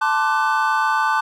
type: chord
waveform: triangle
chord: D dominant seventh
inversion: second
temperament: equal with one note detuned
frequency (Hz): 880 / 1046.5 / 1174.7 / 1505.8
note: A5 / C6 / D6 / F#6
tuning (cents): 0 / 0 / 0 / +30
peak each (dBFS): -18 / -24 / -20 / -20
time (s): 0.01-1.21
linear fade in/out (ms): 10
effects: none